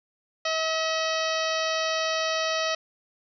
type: harmonic tone with a mistuned harmonic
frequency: 641 Hz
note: E5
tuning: 49 cents flat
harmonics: 1 / 2 / 3 / 4 / 5 / 6 / 7 / 8 / 9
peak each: -28 / -31 / -33 / -34 / -35 / -36 / -36 / -37 / -38 dBFS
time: 0.45-2.75 s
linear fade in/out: 5 ms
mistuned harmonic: 5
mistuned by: -47 cents
effects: none